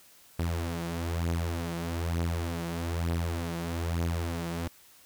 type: beating tone pair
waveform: sawtooth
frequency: 84 / 85.1 Hz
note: E2 / F2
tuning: +33 / -44 cents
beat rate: 1.1 Hz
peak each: -27 / -30 dBFS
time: 0.39-4.68 s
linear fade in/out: 5 ms
effects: white hiss -57 dBFS RMS until 5.05 s